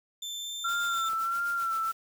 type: tone with pitch glide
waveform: 30% pulse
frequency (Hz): 3546 to 3571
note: A7 to A7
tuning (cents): +13 to +25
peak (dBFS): -32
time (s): 0.22-1.09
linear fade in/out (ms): 5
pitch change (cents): +12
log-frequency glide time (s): 0.38-0.53
type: tone with vibrato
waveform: sine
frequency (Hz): 1362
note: F6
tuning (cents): -44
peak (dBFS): -27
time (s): 0.64-1.92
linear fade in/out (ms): 10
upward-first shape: sine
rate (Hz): 1.5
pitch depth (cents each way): 44
type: noise with tremolo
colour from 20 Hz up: white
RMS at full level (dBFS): -45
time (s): 0.68-1.93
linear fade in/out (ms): 5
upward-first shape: sine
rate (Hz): 7.7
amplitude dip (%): 60
type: click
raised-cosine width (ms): 1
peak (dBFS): -35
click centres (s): 1.133
effects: none